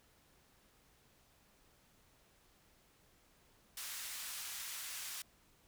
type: band-pass noise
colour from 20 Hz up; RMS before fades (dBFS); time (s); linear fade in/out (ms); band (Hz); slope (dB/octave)
white; -45; 3.77-5.22; 2; 1200 to 13000; 12
effects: pink hiss -69 dBFS RMS until 5.67 s